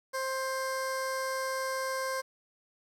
15% pulse tone with notch filter, 527 Hz, C5, 12 cents sharp, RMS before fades -33 dBFS, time 0.13-2.22 s, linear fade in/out 20 ms, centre 2600 Hz, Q 1.6, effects low-pass 12000 Hz 12 dB/octave + 10-bit

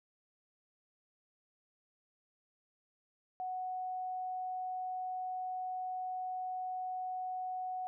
sine tone, 740 Hz, F#5, in tune, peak -36 dBFS, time 3.4-7.87 s, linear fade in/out 0 ms, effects none

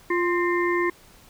harmonic tone with a mistuned harmonic, 349.2 Hz, F4, in tune, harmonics 1 / 3 / 5 / 6, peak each -22 / -27 / -29 / -30 dBFS, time 0.1-0.9 s, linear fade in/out 5 ms, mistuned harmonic 5, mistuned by +67 cents, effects pink hiss -52 dBFS RMS until 1.29 s

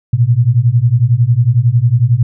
sine beating tone pair, 113.9 / 124.9 Hz, A#2 / B2, -40 / +20 cents, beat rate 11 Hz, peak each -11 / -10 dBFS, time 0.13-2.23 s, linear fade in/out 5 ms, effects none

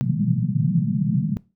pink band-pass noise, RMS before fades -21 dBFS, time 0.01-1.37 s, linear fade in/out 0 ms, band 120 to 220 Hz, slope 96 dB/octave, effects noise-tail reverb RT60 0.3 s tail -21 dB re dry

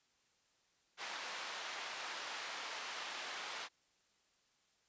pink band-pass noise, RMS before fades -45 dBFS, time 0.97-3.69 s, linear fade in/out 50 ms, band 880 to 5000 Hz, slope 12 dB/octave, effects white hiss -75 dBFS RMS until 4.88 s + resampled to 16000 Hz

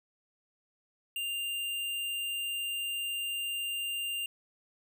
square tone, 2794 Hz, F7, in tune, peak -33 dBFS, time 1.16-4.26 s, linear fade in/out 2 ms, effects none

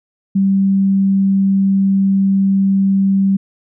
sine tone, 194.7 Hz, G3, 12 cents flat, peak -10 dBFS, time 0.35-3.37 s, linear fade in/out 10 ms, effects none

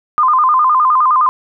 sine tone with vibrato, 1121 Hz, C#6, 19 cents sharp, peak -8 dBFS, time 0.18-1.29 s, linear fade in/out 0 ms, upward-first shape square, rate 9.7 Hz, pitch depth 140 cents each way, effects none

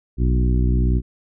harmonic tone with a mistuned harmonic, 61.4 Hz, B1, 9 cents flat, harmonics 1 / 2 / 3 / 4 / 5 / 6, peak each -16 / -22 / -26 / -28 / -30 / -32 dBFS, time 0.17-1.02 s, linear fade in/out 50 ms, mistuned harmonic 1, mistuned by -68 cents, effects none

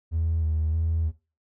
triangle tone with vibrato, 79.9 Hz, D#2, 47 cents sharp, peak -19 dBFS, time 0.11-1.12 s, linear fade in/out 50 ms, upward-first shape square, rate 1.6 Hz, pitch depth 31 cents each way, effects noise-tail reverb RT60 0.3 s tail -19 dB re dry + tanh soft clip ceiling -18 dBFS

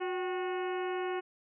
harmonic tone with a mistuned harmonic, 364 Hz, F#4, 28 cents flat, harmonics 1 / 2 / 3 / 4 / 5 / 6 / 7 / 8, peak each -33 / -39 / -43 / -45 / -47 / -49 / -50 / -51 dBFS, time 0-1.21 s, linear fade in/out 20 ms, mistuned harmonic 2, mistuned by +78 cents, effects none

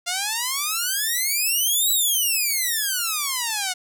5% pulse exponential two-way sweep, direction up then down, 690 to 3951 to 717 Hz, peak -11 dBFS, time 0.06-3.74 s, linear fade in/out 20 ms, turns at 1.91 s, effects none

